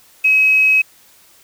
sine tone with quantisation, 2550 Hz, D#7, 42 cents sharp, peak -9 dBFS, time 0.24-0.82 s, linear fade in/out 10 ms, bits 6, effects white hiss -49 dBFS RMS until 1.43 s

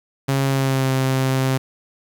sawtooth tone with pitch glide, 136.3 to 132.11 Hz, C#3 to C3, -29 to +17 cents, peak -13 dBFS, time 0.28-1.58 s, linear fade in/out 10 ms, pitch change -54 cents, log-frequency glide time 0.45-0.92 s, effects 8-bit

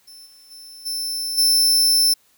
sawtooth tone with level steps, 5320 Hz, E8, 15 cents sharp, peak -38 / -44 / -36 / -21 / -11 dBFS, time 0.07-2.14 s, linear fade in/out 10 ms, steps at 0.25 / 0.5 / 0.85 / 1.37 s, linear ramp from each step 20 ms, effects white hiss -59 dBFS RMS until 2.37 s

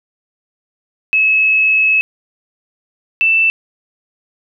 sine tone pair in turn, 2584 / 2657 Hz, E7 / E7, -35 / +13 cents, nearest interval unison, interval 48 cents, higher second, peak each -9 dBFS, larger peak neither, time 1.13-2.01 / 3.21-3.5 s, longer first, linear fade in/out 0 ms, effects none

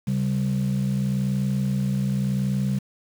sine tone pair together, 135.24 / 196.1 Hz, C#3 / G3, -42 / +1 cents, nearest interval tritone, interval 643 cents, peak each -22 / -22 dBFS, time 0.07-2.79 s, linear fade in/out 10 ms, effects tanh soft clip ceiling -17 dBFS + 7-bit

